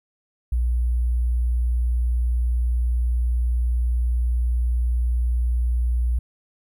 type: tone with sample-and-hold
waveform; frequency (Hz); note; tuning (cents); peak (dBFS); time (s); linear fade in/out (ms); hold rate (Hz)
sine; 60; B1; -49; -18; 0.52-6.19; 5; 11025
effects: none